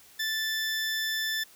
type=tone; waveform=20% pulse; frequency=1760 Hz; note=A6; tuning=in tune; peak=-23 dBFS; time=0.19-1.44 s; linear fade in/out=10 ms; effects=white hiss -55 dBFS RMS until 1.55 s